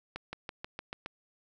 accelerating click train, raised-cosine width 0.3 ms, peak -22 dBFS, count 7, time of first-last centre 0.16-1.061 s, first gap 170 ms, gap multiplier 0.95, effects none

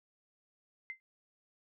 sine tone with exponential decay, 2076 Hz, C7, 14 cents flat, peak -35 dBFS, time 0.9-1 s, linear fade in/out 0 ms, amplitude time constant 20 ms, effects none

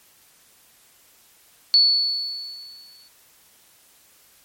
sine tone with exponential decay, 4435 Hz, C#8, in tune, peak -10 dBFS, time 1.74-3.08 s, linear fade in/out 0 ms, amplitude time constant 290 ms, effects white hiss -55 dBFS RMS until 4.44 s + MP3 64 kbps

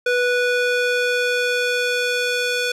square tone with band-pass filter sweep, 491.6 Hz, B4, 8 cents flat, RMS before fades -20 dBFS, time 0.06-2.72 s, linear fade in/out 5 ms, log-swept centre 1500 to 3100 Hz, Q 0.72, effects none

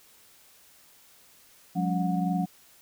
sine tone cluster, 179 / 202 / 280.6 / 728 Hz, F3 / G#3 / C#4 / F#5, +43 / -48 / +21 / -28 cents, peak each -26 / -32 / -33 / -32 dBFS, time 1.75-2.46 s, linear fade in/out 20 ms, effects white hiss -57 dBFS RMS until 2.81 s

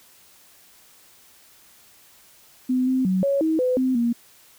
sine tone with pitch steps, 254.6 / 259.5 / 187 / 556 / 318.6 / 505 / 258.5 / 235.9 Hz, C4 / C4 / F#3 / C#5 / D#4 / B4 / C4 / A#3, -47 / -14 / +19 / +5 / +41 / +39 / -21 / +21 cents, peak -18 dBFS, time 2.69-4.13 s, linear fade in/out 10 ms, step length 180 ms, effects white hiss -53 dBFS RMS until 4.58 s

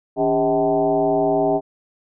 sine tone with frequency modulation, 521 Hz, C5, 7 cents flat, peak -15 dBFS, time 0.16-1.61 s, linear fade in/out 50 ms, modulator 120 Hz, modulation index 2.2, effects none

